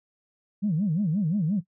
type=tone with vibrato; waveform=sine; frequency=179.9 Hz; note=F#3; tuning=48 cents flat; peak=-21 dBFS; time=0.62-1.61 s; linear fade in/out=20 ms; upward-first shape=sine; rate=5.7 Hz; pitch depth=300 cents each way; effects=noise-tail reverb RT60 0.1 s tail -17 dB re dry + tanh soft clip ceiling -17 dBFS